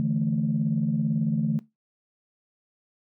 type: chord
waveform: sine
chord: D suspended second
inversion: none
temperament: equal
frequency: 146.83 / 164.81 / 220 Hz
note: D3 / E3 / A3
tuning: 0 / 0 / 0 cents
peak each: -26 / -27 / -25 dBFS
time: 0-1.59 s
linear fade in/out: 0 ms
effects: noise-tail reverb RT60 0.2 s tail -19 dB re dry + tanh soft clip ceiling -14 dBFS